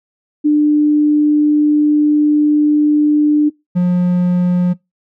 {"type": "tone pair in turn", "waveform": ["sine", "triangle"], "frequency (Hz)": [298.4, 178.41], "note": ["D4", "F3"], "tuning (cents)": [28, 37], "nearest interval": "major sixth", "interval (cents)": 891, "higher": "first", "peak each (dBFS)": -8, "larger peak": "neither", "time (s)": [[0.44, 3.5], [3.75, 4.74]], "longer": "first", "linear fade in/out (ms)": 20, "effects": ["noise-tail reverb RT60 0.2 s tail -23 dB re dry"]}